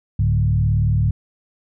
sine tone with frequency modulation, 106.8 Hz, G#2, 49 cents sharp, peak -14 dBFS, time 0.19-1.11 s, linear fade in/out 5 ms, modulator 38 Hz, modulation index 1.1, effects none

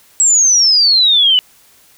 sine exponential sweep, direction down, 7800 to 2935 Hz, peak -7 dBFS, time 0.2-1.39 s, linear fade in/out 0 ms, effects white hiss -48 dBFS RMS until 1.97 s

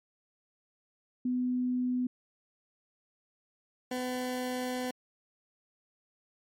sine / 20% pulse tone pair in turn, 250 / 251.9 Hz, B3 / B3, +21 / +34 cents, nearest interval unison, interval 13 cents, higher second, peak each -27 dBFS, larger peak neither, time 1.25-2.07 / 3.91-4.91 s, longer second, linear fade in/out 5 ms, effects MP3 64 kbps

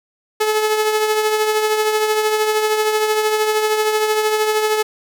sawtooth tone with tremolo, 430 Hz, A4, 40 cents flat, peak -9 dBFS, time 0.4-4.83 s, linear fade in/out 10 ms, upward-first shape triangle, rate 13 Hz, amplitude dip 50%, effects none

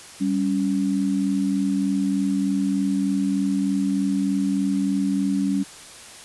sine tone pair together, 196 / 279.3 Hz, G3 / C#4, 0 / +13 cents, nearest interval tritone, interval 613 cents, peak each -22 dBFS, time 0.2-5.64 s, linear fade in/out 20 ms, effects white hiss -42 dBFS RMS until 6.24 s + resampled to 24000 Hz

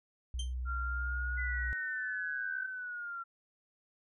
sine tone with vibrato, 62.3 Hz, B1, 16 cents sharp, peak -34 dBFS, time 0.34-1.73 s, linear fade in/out 0 ms, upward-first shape triangle, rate 1.6 Hz, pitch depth 15 cents each way
sawtooth tone with exponential decay, 3136 Hz, G7, in tune, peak -33 dBFS, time 0.39-0.54 s, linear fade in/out 5 ms, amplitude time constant 31 ms
sine tone with pitch glide, 1382 to 1507.1 Hz, F6 to F#6, -19 to +31 cents, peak -36 dBFS, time 0.65-2.69 s, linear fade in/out 50 ms, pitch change +150 cents, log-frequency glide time 0.81-1.79 s
sine exponential sweep, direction down, 2019 to 1361 Hz, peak -38 dBFS, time 1.37-3.24 s, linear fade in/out 20 ms
effects resampled to 24000 Hz

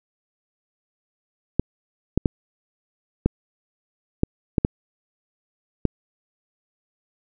clicks, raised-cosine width 3 ms, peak -4 dBFS, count 8, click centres 1.596 / 2.176 / 2.258 / 3.26 / 4.234 / 4.582 / 4.649 / 5.853 s, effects none

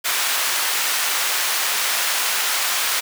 pink high-pass noise, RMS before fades -21 dBFS, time 0.04-3.01 s, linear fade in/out 20 ms, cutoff 1200 Hz, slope 12 dB/octave, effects none

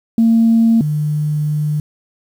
sine tone pair in turn, 227.6 / 150.25 Hz, A#3 / D3, -41 / +40 cents, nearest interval perfect fifth, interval 719 cents, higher first, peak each -7 / -14 dBFS, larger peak first, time 0.18-0.81 / 0.81-1.8 s, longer second, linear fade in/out 2 ms, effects tanh soft clip ceiling -4 dBFS + 7-bit

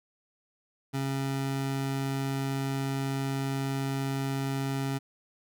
25% pulse tone, 136.1 Hz, C#3, 31 cents flat, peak -25 dBFS, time 0.93-4.99 s, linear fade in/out 20 ms, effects none

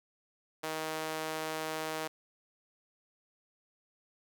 sawtooth tone with high-pass filter, 157.6 Hz, D#3, 23 cents sharp, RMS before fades -37 dBFS, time 0.63-2.08 s, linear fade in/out 10 ms, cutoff 520 Hz, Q 0.93, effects none

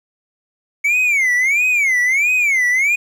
triangle tone with vibrato, 2217 Hz, C#7, in tune, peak -11 dBFS, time 0.84-2.96 s, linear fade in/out 10 ms, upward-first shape sine, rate 1.5 Hz, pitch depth 220 cents each way, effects 8-bit

